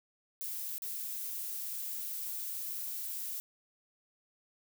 violet noise with dropouts, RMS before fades -39 dBFS, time 0.41-3.4 s, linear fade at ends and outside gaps 0 ms, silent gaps 0.781-0.821 s, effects none

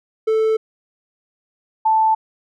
triangle / sine tone pair in turn, 440 / 880 Hz, A4 / A5, 0 / 0 cents, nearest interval octave, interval 1200 cents, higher second, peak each -12 dBFS, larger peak neither, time 0.27-0.57 / 1.85-2.15 s, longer neither, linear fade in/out 10 ms, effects none

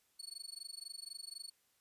30% pulse tone with amplitude modulation, 4414 Hz, C#8, 8 cents flat, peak -39 dBFS, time 0.19-1.5 s, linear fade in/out 10 ms, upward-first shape sine, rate 24 Hz, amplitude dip 100%, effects white hiss -75 dBFS RMS until 1.8 s + resampled to 32000 Hz

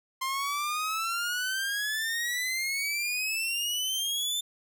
sawtooth exponential sweep, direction up, 1046.5 to 3571 Hz, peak -25 dBFS, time 0.21-4.41 s, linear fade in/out 10 ms, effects none

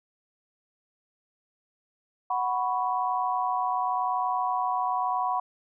sine chord, F# suspended fourth, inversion none, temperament equal, 740 / 987.8 / 1108.7 Hz, F#5 / B5 / C#6, 0 / 0 / 0 cents, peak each -28 / -28 / -31 dBFS, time 2.3-5.4 s, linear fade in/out 5 ms, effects none

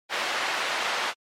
pink band-pass noise, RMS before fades -28 dBFS, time 0.09-1.14 s, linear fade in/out 50 ms, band 780 to 3600 Hz, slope 12 dB/octave, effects MP3 64 kbps

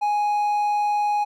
triangle tone, 830.6 Hz, G#5, in tune, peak -17 dBFS, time 0.01-1.25 s, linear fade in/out 20 ms, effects none

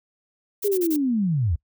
violet noise bursts, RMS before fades -30 dBFS, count 4, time 0.62-0.966 s, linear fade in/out 10 ms, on 64 ms, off 30 ms
sine linear sweep, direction down, 420.9 to 69.9 Hz, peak -19 dBFS, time 0.64-1.56 s, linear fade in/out 10 ms
effects noise-tail reverb RT60 0.1 s tail -24 dB re dry

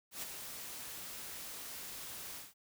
white noise with ADSR envelope, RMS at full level -40 dBFS, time 0.11-2.54 s, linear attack 120 ms, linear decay 9 ms, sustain -6 dB, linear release 180 ms, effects none

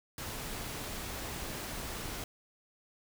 pink noise, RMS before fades -40 dBFS, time 0.18-2.24 s, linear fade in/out 2 ms, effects none

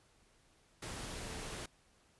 sine tone in noise, 440 Hz, A4, in tune, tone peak -53 dBFS, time 1.26-1.55 s, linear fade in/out 5 ms, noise pink, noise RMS -44 dBFS, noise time 0.82-1.66 s, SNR -12 dB, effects pink hiss -69 dBFS RMS until 2.19 s + resampled to 24000 Hz

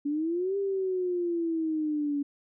sine exponential two-way sweep, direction up then down, 282.9 to 400.2 to 282.9 Hz, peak -26 dBFS, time 0.05-2.23 s, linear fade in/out 10 ms, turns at 0.57 s, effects none

